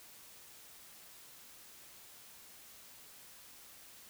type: silence
effects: white hiss -56 dBFS RMS until 4.09 s